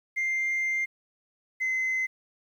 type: tone pair in turn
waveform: sine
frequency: 2099 / 2052 Hz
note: C7 / C7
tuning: +5 / -34 cents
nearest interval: unison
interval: 39 cents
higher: first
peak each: -23 dBFS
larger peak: neither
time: 0.16-0.86 / 1.6-2.07 s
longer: first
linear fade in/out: 20 ms
effects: tanh soft clip ceiling -23 dBFS + 10-bit